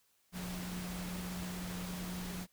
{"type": "tone in noise", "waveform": "sine", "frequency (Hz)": 180.4, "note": "F#3", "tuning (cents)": -44, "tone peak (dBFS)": -40, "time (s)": [0.32, 2.47], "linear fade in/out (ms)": 50, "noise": "pink", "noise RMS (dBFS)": -45, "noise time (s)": [0.32, 2.47], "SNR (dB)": 2, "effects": ["white hiss -73 dBFS RMS until 2.52 s"]}